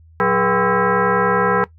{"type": "tone with frequency modulation", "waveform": "sine", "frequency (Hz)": 415.3, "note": "G#4", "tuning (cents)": 0, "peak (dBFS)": -13, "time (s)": [0.2, 1.64], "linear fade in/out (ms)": 0, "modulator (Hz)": 300, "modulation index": 4.1, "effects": ["noise-tail reverb RT60 0.1 s tail -18 dB re dry", "added 81 Hz sine -44 dBFS peak until 1.78 s"]}